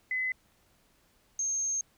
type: tone pair in turn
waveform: sine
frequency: 2024 / 6410 Hz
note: B6 / G8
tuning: +42 / +38 cents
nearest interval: octave + minor sixth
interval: 1996 cents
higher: second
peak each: -28 dBFS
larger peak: neither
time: 0.11-0.32 / 1.39-1.81 s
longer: second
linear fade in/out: 2 ms
effects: pink hiss -67 dBFS RMS until 1.97 s